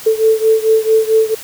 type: beating tone pair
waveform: sine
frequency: 440 / 444.5 Hz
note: A4 / A4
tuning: 0 / +18 cents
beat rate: 4.5 Hz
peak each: -11 / -13 dBFS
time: 0.06-1.35 s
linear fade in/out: 10 ms
effects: white hiss -32 dBFS RMS until 1.43 s